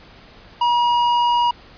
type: tone with hard clipping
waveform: sine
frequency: 958 Hz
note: A#5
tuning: 47 cents sharp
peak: -16 dBFS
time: 0.61-1.51 s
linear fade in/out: 5 ms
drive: 8 dB
effects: pink hiss -45 dBFS RMS until 1.77 s + resampled to 11025 Hz